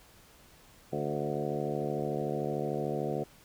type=harmonic tone with a mistuned harmonic; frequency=73.42 Hz; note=D2; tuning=in tune; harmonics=2 / 3 / 4 / 5 / 6 / 7 / 8 / 9 / 10; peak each=-37 / -39 / -41 / -37 / -37 / -39 / -43 / -41 / -41 dBFS; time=0.92-3.24 s; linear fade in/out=10 ms; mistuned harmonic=7; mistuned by=+24 cents; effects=pink hiss -58 dBFS RMS until 3.44 s